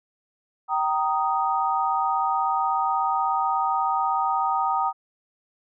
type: chord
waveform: sine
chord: Eb major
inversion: first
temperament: equal with one note detuned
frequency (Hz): 775.9 / 932.3 / 1244.5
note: G5 / Bb5 / Eb6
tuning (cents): -18 / 0 / 0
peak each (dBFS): -25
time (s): 0.68-4.93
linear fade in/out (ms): 50
effects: none